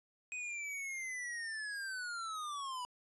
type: linear sweep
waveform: square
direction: down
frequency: 2513 to 972 Hz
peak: -40 dBFS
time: 0.32-2.85 s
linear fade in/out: 0 ms
effects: resampled to 24000 Hz + 13-bit